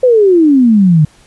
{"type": "exponential sweep", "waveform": "sine", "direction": "down", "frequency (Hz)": [523.3, 146.83], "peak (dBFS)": -4, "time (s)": [0.03, 1.05], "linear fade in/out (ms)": 5, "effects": ["pink hiss -46 dBFS RMS until 1.26 s", "resampled to 24000 Hz"]}